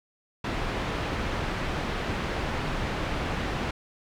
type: low-pass noise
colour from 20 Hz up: pink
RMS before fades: -30 dBFS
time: 0.44-3.71 s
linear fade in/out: 5 ms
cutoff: 2800 Hz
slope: 12 dB/octave
effects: none